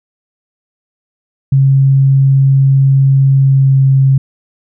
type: tone with pitch glide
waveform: sine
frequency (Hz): 135.9 to 134.81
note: C#3 to C#3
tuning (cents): -34 to -48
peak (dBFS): -5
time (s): 1.52-4.18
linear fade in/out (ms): 5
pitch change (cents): -14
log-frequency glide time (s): 3.36-3.85
effects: none